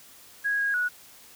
sine tone with pitch steps, 1652 / 1639 / 1465 Hz, G#6 / G#6 / F#6, -10 / -23 / -18 cents, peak -23 dBFS, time 0.44-0.89 s, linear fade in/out 20 ms, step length 150 ms, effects white hiss -51 dBFS RMS until 1.35 s

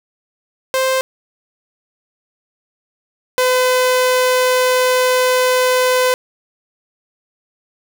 sawtooth tone pair in turn, 523.3 / 506.9 Hz, C5 / B4, 0 / +45 cents, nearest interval minor second, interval 55 cents, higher first, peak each -10 / -8 dBFS, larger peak second, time 0.74-1.01 / 3.38-6.14 s, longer second, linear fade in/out 0 ms, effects none

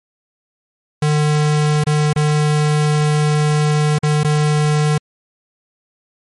square tone with dropouts, 150.4 Hz, D3, 42 cents sharp, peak -13 dBFS, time 1.02-4.98 s, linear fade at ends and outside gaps 5 ms, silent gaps 1.839-1.867 / 2.131-2.16 / 3.985-4.031 / 4.234-4.245 s, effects MP3 48 kbps

